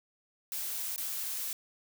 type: noise with dropouts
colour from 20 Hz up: blue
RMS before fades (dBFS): -36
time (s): 0.52-1.53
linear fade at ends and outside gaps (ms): 1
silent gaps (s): 0.961-0.979
effects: none